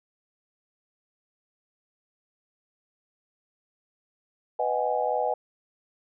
sine chord, G# minor seventh, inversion first, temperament just, 498.4 / 623 / 747.5 / 830.6 Hz, B4 / D#5 / F#5 / G#5, +16 / +2 / +17 / 0 cents, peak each -29 dBFS, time 4.59-5.34 s, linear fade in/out 5 ms, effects none

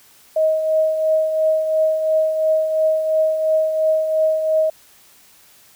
sine tone with tremolo, 630 Hz, D#5, 21 cents sharp, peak -12 dBFS, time 0.36-4.7 s, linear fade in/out 5 ms, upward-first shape triangle, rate 2.9 Hz, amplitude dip 55%, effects white hiss -50 dBFS RMS until 5.75 s

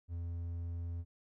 triangle tone, 85.3 Hz, F2, 40 cents flat, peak -35 dBFS, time 0.08-1.05 s, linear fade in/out 50 ms, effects none

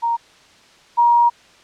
sine tone pair in turn, 932.3 / 948 Hz, A#5 / A#5, 0 / +29 cents, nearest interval unison, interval 29 cents, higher second, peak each -16 / -10 dBFS, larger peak second, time 0.02-0.17 / 0.97-1.3 s, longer second, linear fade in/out 20 ms, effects white hiss -49 dBFS RMS until 1.63 s + low-pass 5000 Hz 12 dB/octave

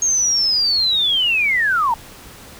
sine linear sweep, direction down, 6530 to 880 Hz, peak -14 dBFS, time 0.02-1.94 s, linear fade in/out 2 ms, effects pink hiss -40 dBFS RMS until 2.59 s

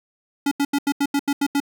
square tone bursts, 282.8 Hz, C#4, 35 cents sharp, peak -18 dBFS, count 9, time 0.46-1.602 s, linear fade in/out 5 ms, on 54 ms, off 82 ms, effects none

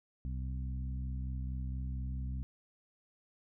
harmonic tone with a mistuned harmonic, 64.6 Hz, C2, 21 cents flat, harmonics 1 / 2 / 3 / 4, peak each -36 / -42 / -48 / -52 dBFS, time 0.25-2.43 s, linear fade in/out 0 ms, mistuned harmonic 1, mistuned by +21 cents, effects none

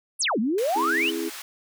sine exponential two-way sweep, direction down then up, 11700 to 202.1 to 3183 Hz, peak -21 dBFS, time 0.19-1.11 s, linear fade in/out 20 ms, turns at 0.39 s
pink high-pass noise, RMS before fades -38 dBFS, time 0.58-1.42 s, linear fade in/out 2 ms, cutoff 1300 Hz, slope 12 dB/octave
sine chord, C augmented, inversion none, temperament equal, 261.6 / 329.6 / 415.3 Hz, C4 / E4 / G#4, 0 / 0 / 0 cents, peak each -34 / -28 / -31 dBFS, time 0.75-1.3 s, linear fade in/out 20 ms
effects none

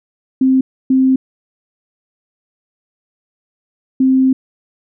sine tone bursts at uneven times, 262.2 Hz, C4, 4 cents sharp, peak -8 dBFS, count 3, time 0.41-0.61 / 0.9-1.16 / 4-4.33 s, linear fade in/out 5 ms, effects none

